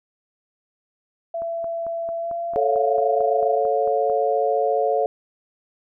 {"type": "tone with pitch glide", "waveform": "sine", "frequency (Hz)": [670, 681.3], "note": ["E5", "F5"], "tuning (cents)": [28, -43], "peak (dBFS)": -24, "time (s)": [1.34, 3.58], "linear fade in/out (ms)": 5, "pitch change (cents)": 29, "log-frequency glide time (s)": [2.19, 2.33]}
{"type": "click train", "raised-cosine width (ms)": 1, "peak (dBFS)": -26, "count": 13, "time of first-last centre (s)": [1.42, 4.099], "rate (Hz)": 4.48}
{"type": "chord", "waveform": "sine", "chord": "A augmented", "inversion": "none", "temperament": "equal with one note detuned", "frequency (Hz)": [440, 554.4, 708.6], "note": ["A4", "C#5", "E#5"], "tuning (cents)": [0, 0, 25], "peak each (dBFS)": -22, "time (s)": [2.56, 5.06], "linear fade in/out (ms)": 0}
{"effects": []}